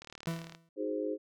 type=click train; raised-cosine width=0.2 ms; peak=-29 dBFS; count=21; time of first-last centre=0.02-0.549 s; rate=37.8 Hz
type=tone with exponential decay; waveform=40% pulse; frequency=165.7 Hz; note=E3; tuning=9 cents sharp; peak=-29 dBFS; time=0.27-0.69 s; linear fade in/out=2 ms; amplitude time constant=91 ms
type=chord; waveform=sine; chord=Ab dominant seventh; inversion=second; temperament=equal; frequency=311.1 / 370 / 415.3 / 523.3 Hz; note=Eb4 / Gb4 / Ab4 / C5; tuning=0 / 0 / 0 / 0 cents; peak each=-36 / -42 / -36 / -37 dBFS; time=0.76-1.18 s; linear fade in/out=50 ms
effects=none